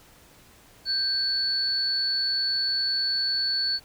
sine tone pair together, 1568 / 4435 Hz, G6 / C#8, 0 / 0 cents, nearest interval octave + tritone, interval 1800 cents, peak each -35 / -23 dBFS, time 0.85-3.8 s, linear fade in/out 50 ms, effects pink hiss -54 dBFS RMS until 3.84 s

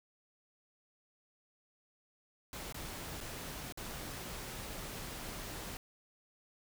pink noise with dropouts, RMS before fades -44 dBFS, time 2.53-5.77 s, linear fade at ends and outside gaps 1 ms, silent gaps 2.725-2.744 / 3.205-3.21 / 3.724-3.774 s, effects none

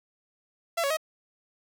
sawtooth tone with pitch steps, 673 / 558 / 631 Hz, E5 / C#5 / D#5, +36 / +11 / +24 cents, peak -21 dBFS, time 0.77-0.971 s, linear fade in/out 10 ms, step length 67 ms, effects none

